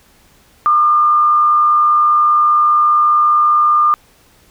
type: tone with frequency modulation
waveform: sine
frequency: 1205 Hz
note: D6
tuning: 44 cents sharp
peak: -8 dBFS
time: 0.66-3.94 s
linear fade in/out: 0 ms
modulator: 89.8 Hz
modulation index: 0.29
effects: pink hiss -50 dBFS RMS until 4.5 s